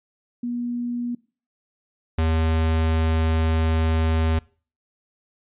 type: tone pair in turn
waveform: sine / square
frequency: 241 / 80.42 Hz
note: B3 / E2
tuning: -42 / -42 cents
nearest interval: octave + perfect fifth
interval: 1900 cents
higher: first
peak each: -24 / -19 dBFS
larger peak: second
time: 0.43-1.15 / 2.18-4.39 s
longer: second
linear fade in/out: 5 ms
effects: noise-tail reverb RT60 0.4 s tail -23 dB re dry + resampled to 8000 Hz